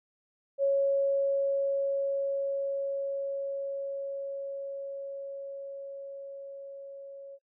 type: tone with level ramp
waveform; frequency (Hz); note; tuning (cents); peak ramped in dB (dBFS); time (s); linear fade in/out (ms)
sine; 553; C#5; -4; -22 to -42; 0.58-7.39; 50
effects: noise-tail reverb RT60 0.1 s tail -25 dB re dry